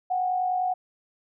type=tone pair together; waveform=sine; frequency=734 / 784 Hz; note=F#5 / G5; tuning=-14 / 0 cents; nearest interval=minor second; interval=114 cents; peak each=-23 / -34 dBFS; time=0.1-0.74 s; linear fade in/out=10 ms; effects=none